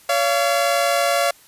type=tone pair together; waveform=sawtooth; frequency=565 / 686.1 Hz; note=C#5 / F5; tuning=+33 / -31 cents; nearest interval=minor third; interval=336 cents; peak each=-16 / -15 dBFS; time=0.09-1.31 s; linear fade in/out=5 ms; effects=white hiss -50 dBFS RMS until 1.47 s + resampled to 32000 Hz